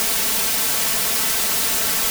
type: noise with comb filter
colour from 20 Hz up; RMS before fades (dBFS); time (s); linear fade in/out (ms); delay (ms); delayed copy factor
white; -20; 0-2.1; 0; 4.5; +0.7
effects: none